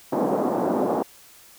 pink band-pass noise, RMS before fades -23 dBFS, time 0.12-1.03 s, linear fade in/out 10 ms, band 220 to 880 Hz, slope 24 dB/octave, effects white hiss -50 dBFS RMS until 1.58 s

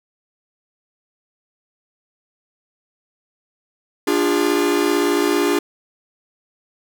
45% pulse chord, D diminished, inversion none, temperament equal with one note detuned, 293.7 / 349.2 / 407.2 Hz, D4 / F4 / Ab4, 0 / 0 / -34 cents, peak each -20 dBFS, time 4.07-5.59 s, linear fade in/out 5 ms, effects none

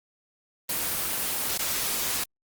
white noise with dropouts, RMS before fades -28 dBFS, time 0.69-2.24 s, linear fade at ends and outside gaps 5 ms, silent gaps 1.578-1.59 s, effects Opus 24 kbps

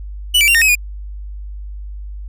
45% pulse tone with pitch steps, 2960 / 2322 / 2766 / 1835 / 2551 / 2450 Hz, F#7 / D7 / F7 / A#6 / D#7 / D#7, 0 / -20 / -17 / -28 / +43 / -27 cents, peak -9 dBFS, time 0.34-0.754 s, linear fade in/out 10 ms, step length 69 ms, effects added 50 Hz sine -26 dBFS peak until 2.28 s

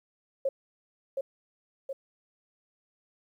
sine tone with echo, 541 Hz, C#5, 42 cents flat, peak -24 dBFS, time 0.45-0.49 s, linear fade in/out 5 ms, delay 720 ms, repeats 2, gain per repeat -4 dB, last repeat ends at 1.93 s, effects 11-bit

